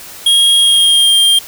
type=tone with pitch glide; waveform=square; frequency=3270 to 3199 Hz; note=G#7 to G7; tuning=-28 to +34 cents; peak=-7 dBFS; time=0.26-1.39 s; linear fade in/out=5 ms; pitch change=-38 cents; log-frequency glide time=0.58-1.16 s; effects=white hiss -32 dBFS RMS until 1.47 s